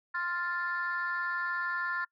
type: chord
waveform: sine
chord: F major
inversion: second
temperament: equal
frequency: 1046.5 / 1396.9 / 1760 Hz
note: C6 / F6 / A6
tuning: 0 / 0 / 0 cents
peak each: -36 / -33 / -33 dBFS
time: 0.14-2.05 s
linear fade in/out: 10 ms
effects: noise-tail reverb RT60 0.1 s tail -24 dB re dry + tanh soft clip ceiling -24 dBFS